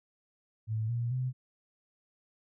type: tone with pitch steps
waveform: sine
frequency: 110 / 118.58 / 127.83 Hz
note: A2 / A#2 / C3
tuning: 0 / +30 / -40 cents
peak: -29 dBFS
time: 0.67-1.33 s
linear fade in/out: 50 ms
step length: 220 ms
effects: none